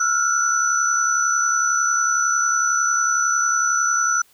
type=tone cluster; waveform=sine; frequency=1351 / 1422 / 5960 Hz; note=E6 / F6 / F#8; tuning=+42 / +31 / +12 cents; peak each=-21 dBFS; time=0-4.22 s; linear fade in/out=5 ms; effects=white hiss -56 dBFS RMS until 4.33 s